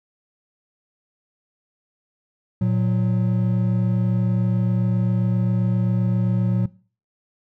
triangle tone pair together, 115.35 / 183.1 Hz, A#2 / F#3, -18 / -18 cents, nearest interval minor sixth, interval 800 cents, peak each -18 dBFS, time 2.61-6.66 s, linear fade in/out 5 ms, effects noise-tail reverb RT60 0.4 s tail -20 dB re dry

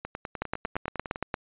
two click trains, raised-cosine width 0.5 ms, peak -19 / -13 dBFS, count 12 / 9, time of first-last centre 0.05-1.159 / 0.42-1.342 s, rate 9.92 / 8.68 Hz, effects resampled to 8000 Hz

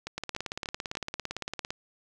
two click trains, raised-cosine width 0.2 ms, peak -16 / -18 dBFS, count 28 / 4, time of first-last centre 0.18-1.705 / 0.07-0.952 s, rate 17.7 / 3.4 Hz, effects none

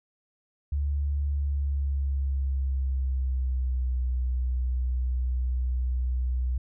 sine tone with pitch glide, 71.5 to 62.6 Hz, D2 to B1, -46 to +24 cents, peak -24 dBFS, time 0.72-6.58 s, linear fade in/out 5 ms, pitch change -230 cents, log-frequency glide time 1.28-3.97 s, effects none

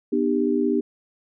sine tone cluster, 247.3 / 304 / 395.5 Hz, B3 / D#4 / G4, +3 / -40 / +15 cents, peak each -23 dBFS, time 0.12-0.81 s, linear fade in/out 10 ms, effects none

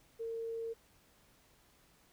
sine tone, 456.1 Hz, A#4, 38 cents flat, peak -37 dBFS, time 0.19-0.74 s, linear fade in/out 20 ms, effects pink hiss -67 dBFS RMS until 2.12 s

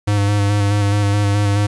square tone with vibrato, 102 Hz, G#2, 31 cents flat, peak -14 dBFS, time 0.07-1.67 s, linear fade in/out 10 ms, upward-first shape square, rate 4.7 Hz, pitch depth 21 cents each way, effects resampled to 24000 Hz + 8-bit

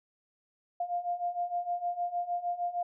sine beating tone pair, 698.5 / 705 Hz, F5 / F5, 0 / +16 cents, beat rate 6.5 Hz, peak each -35 / -32 dBFS, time 0.8-2.83 s, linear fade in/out 5 ms, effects none

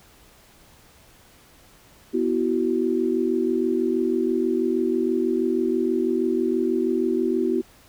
sine chord, B suspended fourth, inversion none, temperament equal with one note detuned, 246.9 / 329.6 / 375.8 Hz, B3 / E4 / F#4, 0 / 0 / +27 cents, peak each -25 / -24 / -23 dBFS, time 2.13-7.62 s, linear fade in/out 20 ms, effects pink hiss -53 dBFS RMS until 7.88 s

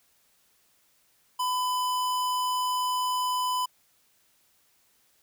square tone, 1003 Hz, B5, 26 cents sharp, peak -26 dBFS, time 1.39-3.66 s, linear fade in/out 10 ms, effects white hiss -66 dBFS RMS until 5.22 s

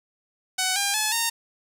5% pulse tone with pitch steps, 748 / 801.7 / 859.2 / 920.9 Hz, F#5 / G5 / A5 / A#5, +19 / +39 / -41 / -21 cents, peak -10 dBFS, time 0.58-1.3 s, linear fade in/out 10 ms, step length 180 ms, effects none

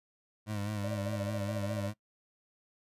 25% pulse tone with vibrato, 103.8 Hz, G#2, in tune, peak -30 dBFS, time 0.46-1.94 s, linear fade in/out 50 ms, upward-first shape sine, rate 4.9 Hz, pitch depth 57 cents each way
sine tone with tremolo, 587.3 Hz, D5, in tune, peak -34 dBFS, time 0.84-1.88 s, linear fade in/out 2 ms, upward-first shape sine, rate 14 Hz, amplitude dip 90%
effects noise-tail reverb RT60 0.1 s tail -21 dB re dry + resampled to 32000 Hz

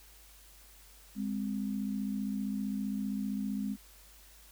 sine tone pair together, 204.6 / 259.9 Hz, G#3 / C4, -26 / -11 cents, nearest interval major third, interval 415 cents, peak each -33 / -37 dBFS, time 1.15-3.77 s, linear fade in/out 50 ms, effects added 50 Hz sine -58 dBFS peak until 4.51 s + white hiss -58 dBFS RMS until 4.51 s

